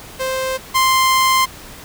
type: tone pair in turn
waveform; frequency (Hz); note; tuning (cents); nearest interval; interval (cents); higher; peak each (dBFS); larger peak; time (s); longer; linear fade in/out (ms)
sawtooth; 523.3 / 1046.6; C5 / C6; 0 / 0; octave; 1200; second; -15 / -8; second; 0.19-0.58 / 0.74-1.46; second; 20
effects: pink hiss -37 dBFS RMS until 1.84 s